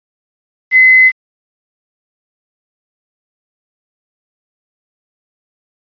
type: tone with quantisation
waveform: sine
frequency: 2038 Hz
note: C7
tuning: 46 cents flat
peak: -3 dBFS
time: 0.71-1.12 s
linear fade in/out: 50 ms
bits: 5
effects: resampled to 11025 Hz